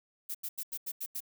violet noise bursts, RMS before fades -37 dBFS, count 7, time 0.29-1.205 s, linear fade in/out 10 ms, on 57 ms, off 86 ms, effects none

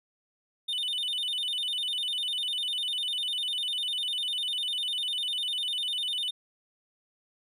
triangle tone with vibrato, 3296 Hz, G#7, 14 cents flat, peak -27 dBFS, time 0.68-6.31 s, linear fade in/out 10 ms, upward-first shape square, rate 10 Hz, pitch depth 170 cents each way, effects none

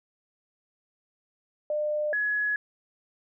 sine tone pair in turn, 601 / 1686.2 Hz, D5 / G#6, +40 / +26 cents, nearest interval octave + tritone, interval 1786 cents, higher second, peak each -25 / -24 dBFS, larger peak second, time 1.7-2.13 / 2.13-2.56 s, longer neither, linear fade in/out 2 ms, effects none

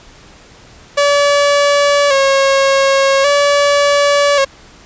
sawtooth tone with vibrato, 559 Hz, C#5, 14 cents sharp, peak -5 dBFS, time 0.97-4.45 s, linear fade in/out 10 ms, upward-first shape square, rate 0.44 Hz, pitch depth 43 cents each way, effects pink hiss -41 dBFS RMS until 4.85 s + resampled to 16000 Hz

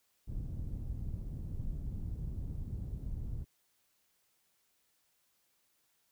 pink low-pass noise, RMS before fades -39 dBFS, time 0.27-3.45 s, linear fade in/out 20 ms, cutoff 130 Hz, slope 12 dB/octave, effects white hiss -75 dBFS RMS until 6.11 s

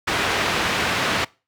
white low-pass noise, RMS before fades -22 dBFS, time 0.07-1.25 s, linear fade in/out 10 ms, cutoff 2600 Hz, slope 12 dB/octave, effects noise-tail reverb RT60 0.3 s tail -23 dB re dry + high-pass 60 Hz 12 dB/octave

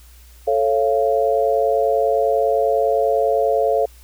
sine chord, A augmented, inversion none, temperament just, 440 / 550 / 687.5 Hz, A4 / C#5 / E#5, 0 / -14 / -27 cents, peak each -19 dBFS, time 0.47-3.86 s, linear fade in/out 10 ms, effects added 60 Hz sine -43 dBFS peak until 4.03 s + white hiss -51 dBFS RMS until 4.03 s

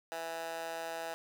15% pulse tone with high-pass filter, 164.81 Hz, E3, in tune, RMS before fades -40 dBFS, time 0.12-1.14 s, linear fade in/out 0 ms, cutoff 760 Hz, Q 2.2, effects none

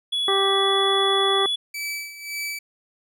triangle tone with pitch glide, 3389 to 3409 Hz, G#7 to G#7, +34 to +45 cents, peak -20 dBFS, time 0.12-1.56 s, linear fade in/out 10 ms, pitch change +11 cents, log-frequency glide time 0.47-0.71 s
harmonic tone, 391.2 Hz, G4, 4 cents flat, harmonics 1 / 2 / 3 / 4 / 5, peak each -22 / -27 / -24 / -36 / -31 dBFS, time 0.28-1.46 s, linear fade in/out 2 ms
sawtooth tone with tremolo, 2305 Hz, D7, 33 cents flat, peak -23 dBFS, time 1.74-2.59 s, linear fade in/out 5 ms, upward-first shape sine, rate 1.8 Hz, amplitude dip 75%
effects none

